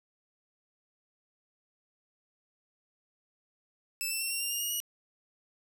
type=tone with pitch steps; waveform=10% pulse; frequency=2637 / 2674 / 2711 / 2749 / 2787 / 2826 / 2866 / 2906 Hz; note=E7 / E7 / E7 / F7 / F7 / F7 / F7 / F#7; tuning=0 / +24 / +48 / -28 / -4 / +20 / +44 / -32 cents; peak=-23 dBFS; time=4.01-4.802 s; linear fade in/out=0 ms; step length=99 ms; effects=none